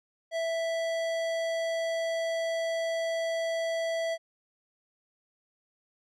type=tone with tanh clipping; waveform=sine; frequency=659.3 Hz; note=E5; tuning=in tune; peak=-30 dBFS; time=0.31-4.18 s; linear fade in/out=50 ms; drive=18 dB; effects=none